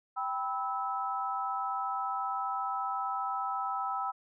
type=chord; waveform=sine; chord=E minor; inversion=first; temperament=equal with one note detuned; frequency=784 / 987.8 / 1302.6 Hz; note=G5 / B5 / E6; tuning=0 / 0 / -21 cents; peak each=-35 / -37 / -34 dBFS; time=0.16-4.12 s; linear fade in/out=20 ms; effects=none